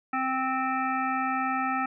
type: harmonic tone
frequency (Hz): 261.6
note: C4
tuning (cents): 0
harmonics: 1 / 3 / 5 / 7 / 9 / 10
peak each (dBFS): -32 / -30 / -29 / -35 / -38 / -44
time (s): 0.13-1.86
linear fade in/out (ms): 5
effects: none